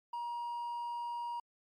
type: tone with hard clipping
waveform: triangle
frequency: 950 Hz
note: A#5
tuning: 33 cents sharp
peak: -37 dBFS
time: 0.13-1.4 s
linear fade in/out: 5 ms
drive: 5 dB
effects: MP3 64 kbps